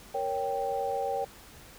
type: chord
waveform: sine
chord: G diminished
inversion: first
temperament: equal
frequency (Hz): 466.2 / 554.4 / 784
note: Bb4 / Db5 / G5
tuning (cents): 0 / 0 / 0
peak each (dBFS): -34 / -33 / -31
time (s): 0.14-1.25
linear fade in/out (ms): 10
effects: pink hiss -51 dBFS RMS until 1.78 s